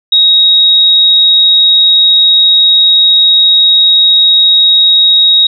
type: tone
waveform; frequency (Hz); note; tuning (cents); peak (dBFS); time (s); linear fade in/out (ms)
sine; 3783; A#7; +25; -3; 0.12-5.47; 5
effects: none